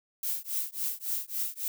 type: noise with tremolo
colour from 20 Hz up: violet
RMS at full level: -29 dBFS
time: 0.23-1.68 s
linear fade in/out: 2 ms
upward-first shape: triangle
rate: 3.6 Hz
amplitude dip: 100%
effects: none